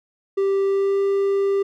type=tone with pitch glide; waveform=triangle; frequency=392 to 395.4 Hz; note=G4 to G4; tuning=0 to +15 cents; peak=-15 dBFS; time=0.37-1.63 s; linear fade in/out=10 ms; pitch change=+15 cents; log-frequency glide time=0.66-1 s; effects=none